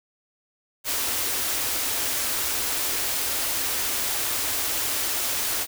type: band-stop noise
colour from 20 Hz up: white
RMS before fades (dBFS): -26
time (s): 0.84-5.67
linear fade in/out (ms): 50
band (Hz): 130 to 230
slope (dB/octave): 96
effects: none